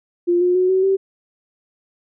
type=tone with pitch steps; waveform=sine; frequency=349.2 / 358.2 / 367.4 / 376.9 / 386.6 Hz; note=F4 / F4 / F#4 / F#4 / G4; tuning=0 / +44 / -12 / +32 / -24 cents; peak=-13 dBFS; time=0.27-0.97 s; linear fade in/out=20 ms; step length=140 ms; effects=none